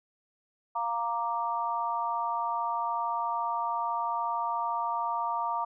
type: chord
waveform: sine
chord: Bb major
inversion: second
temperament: equal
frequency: 698.5 / 932.3 / 1174.7 Hz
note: F5 / Bb5 / D6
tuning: 0 / 0 / 0 cents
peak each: -35 / -30 / -33 dBFS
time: 0.75-5.65 s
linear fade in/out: 10 ms
effects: none